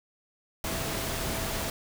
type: tone in noise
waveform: sine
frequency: 659.3 Hz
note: E5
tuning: in tune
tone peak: -41 dBFS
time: 0.64-1.7 s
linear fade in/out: 2 ms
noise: pink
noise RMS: -32 dBFS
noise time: 0.64-1.7 s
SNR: -12 dB
effects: none